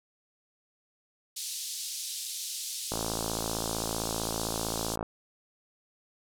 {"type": "band-pass noise", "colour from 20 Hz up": "pink", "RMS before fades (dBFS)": -37, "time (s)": [1.36, 4.96], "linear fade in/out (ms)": 10, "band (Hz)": [3800, 12000], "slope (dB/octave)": 24}
{"type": "click train", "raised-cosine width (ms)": 1, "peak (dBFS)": -18, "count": 118, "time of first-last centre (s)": [2.92, 5.028], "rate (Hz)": 55.5}
{"effects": []}